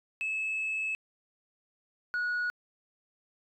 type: tone pair in turn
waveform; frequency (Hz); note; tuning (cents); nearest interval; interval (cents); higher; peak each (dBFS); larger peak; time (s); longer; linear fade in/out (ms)
sine; 2598 / 1458.1; E7 / F#6; -26 / -26; minor seventh; 1000; first; -28 / -26; second; 0.21-0.95 / 2.14-2.5; first; 0
effects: tanh soft clip ceiling -27 dBFS